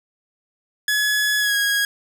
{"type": "tone with pitch glide", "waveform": "sawtooth", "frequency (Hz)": [1696, 1647.7], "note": ["G#6", "G#6"], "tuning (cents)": [36, -14], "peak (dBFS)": -14, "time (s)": [0.88, 1.85], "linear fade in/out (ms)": 2, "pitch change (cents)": -50, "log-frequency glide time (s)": [1.39, 1.55], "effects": ["9-bit"]}